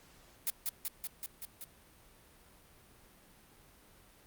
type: noise with echo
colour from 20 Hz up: blue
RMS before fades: -32 dBFS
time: 0.47-0.5 s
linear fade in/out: 0 ms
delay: 190 ms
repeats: 6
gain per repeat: -2 dB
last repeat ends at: 1.64 s
effects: pink hiss -61 dBFS RMS until 4.26 s + Opus 48 kbps